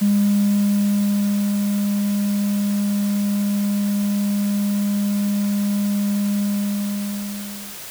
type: tone with ADSR envelope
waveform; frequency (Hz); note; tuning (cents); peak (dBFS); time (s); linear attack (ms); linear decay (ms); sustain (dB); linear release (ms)
triangle; 203.3; G#3; -37; -10; 0.01-7.79; 16; 1500; -5; 1400
effects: tanh soft clip ceiling -10 dBFS + white hiss -35 dBFS RMS until 7.9 s